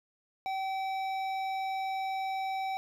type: tone with hard clipping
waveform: sine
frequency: 768 Hz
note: G5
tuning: 36 cents flat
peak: -33 dBFS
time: 0.46-2.77 s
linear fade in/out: 0 ms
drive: 11 dB
effects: none